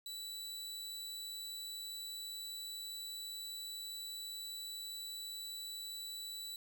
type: tone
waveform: sawtooth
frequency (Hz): 3951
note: B7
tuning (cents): 0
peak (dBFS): -40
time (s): 0.06-6.56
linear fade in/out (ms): 2
effects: 11-bit